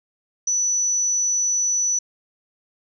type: tone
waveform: sine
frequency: 5950 Hz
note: F#8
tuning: 9 cents sharp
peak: -18 dBFS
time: 0.47-1.99 s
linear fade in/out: 5 ms
effects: none